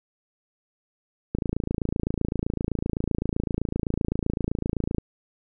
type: click train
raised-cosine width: 3 ms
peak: -12 dBFS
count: 102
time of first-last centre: 1.35-4.983 s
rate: 27.8 Hz
effects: none